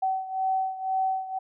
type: beating tone pair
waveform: sine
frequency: 760 / 762 Hz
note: F#5 / G5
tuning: +46 / -49 cents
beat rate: 2 Hz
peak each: -26 / -30 dBFS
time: 0.02-1.39 s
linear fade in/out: 10 ms
effects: none